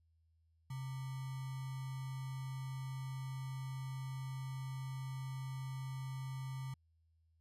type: tone with sample-and-hold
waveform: sine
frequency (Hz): 132.4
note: C3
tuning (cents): +21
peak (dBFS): -40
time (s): 0.7-6.74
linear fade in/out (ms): 5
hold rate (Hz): 1050
effects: added 81 Hz sine -70 dBFS peak until 7.4 s + resampled to 32000 Hz